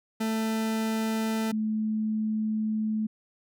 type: tone pair in turn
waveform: 40% pulse / sine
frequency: 221.3 / 216.7 Hz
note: A3 / A3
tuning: +10 / -26 cents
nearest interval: unison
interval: 36 cents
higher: first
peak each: -25 dBFS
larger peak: neither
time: 0.2-1.52 / 1.52-3.07 s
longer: second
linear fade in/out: 10 ms
effects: none